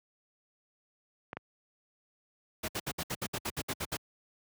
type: clicks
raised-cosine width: 0.5 ms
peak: -23 dBFS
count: 2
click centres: 1.331 / 1.37 s
type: noise bursts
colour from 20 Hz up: pink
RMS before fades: -34 dBFS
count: 12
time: 2.63-3.97 s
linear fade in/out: 10 ms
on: 53 ms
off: 64 ms
effects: high-pass 80 Hz 12 dB/octave